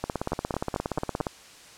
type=two click trains; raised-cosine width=1 ms; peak=-13 / -13 dBFS; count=5 / 22; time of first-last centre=0.32-1.203 / 0.04-1.268 s; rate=4.53 / 17.1 Hz; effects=white hiss -49 dBFS RMS until 1.77 s + low-pass 8000 Hz 12 dB/octave